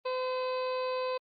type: harmonic tone with a mistuned harmonic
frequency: 511 Hz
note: C5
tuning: 41 cents flat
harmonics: 1 / 2 / 3 / 4 / 5 / 6 / 7 / 8 / 9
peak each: -31 / -36 / -50 / -53 / -44 / -56 / -56 / -48 / -51 dBFS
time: 0.05-1.18 s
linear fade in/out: 10 ms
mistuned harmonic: 8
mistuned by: -34 cents
effects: Opus 32 kbps